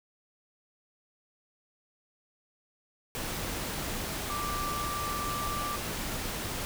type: tone in noise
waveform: sine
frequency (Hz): 1174.7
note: D6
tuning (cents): 0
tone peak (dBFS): -33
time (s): 4.3-5.76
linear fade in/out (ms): 0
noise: pink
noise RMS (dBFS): -35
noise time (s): 3.15-6.65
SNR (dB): -1
effects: none